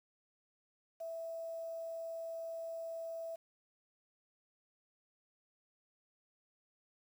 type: tone with quantisation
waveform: sine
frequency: 659.3 Hz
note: E5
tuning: in tune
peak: -40 dBFS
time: 1-3.36 s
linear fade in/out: 10 ms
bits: 10
effects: none